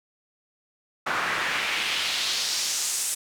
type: noise with band-pass filter sweep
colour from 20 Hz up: pink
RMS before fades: -27 dBFS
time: 1.06-3.15 s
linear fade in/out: 10 ms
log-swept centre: 1300 to 8900 Hz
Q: 1.7
effects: none